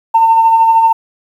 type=tone with tremolo; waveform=sine; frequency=904 Hz; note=A5; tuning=47 cents sharp; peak=-3 dBFS; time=0.14-0.93 s; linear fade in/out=10 ms; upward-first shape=sine; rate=13 Hz; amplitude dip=40%; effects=tanh soft clip ceiling 0 dBFS + 7-bit